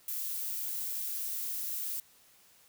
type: noise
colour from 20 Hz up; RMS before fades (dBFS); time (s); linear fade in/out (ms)
violet; -36; 0.08-2; 2
effects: white hiss -62 dBFS RMS until 2.68 s